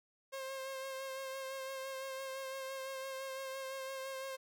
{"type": "tone with vibrato", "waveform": "sawtooth", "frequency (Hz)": 533, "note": "C5", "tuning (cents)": 32, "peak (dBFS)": -37, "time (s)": [0.32, 4.37], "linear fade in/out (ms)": 20, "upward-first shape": "sine", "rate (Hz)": 5.9, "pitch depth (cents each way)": 23, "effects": []}